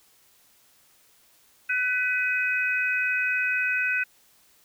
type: tone cluster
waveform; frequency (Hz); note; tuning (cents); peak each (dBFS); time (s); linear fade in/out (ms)
sine; 1502 / 1979 / 2526; F#6 / B6 / D#7; +26 / +3 / +26; -25 / -33 / -26; 1.69-4.04; 10
effects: white hiss -60 dBFS RMS until 4.64 s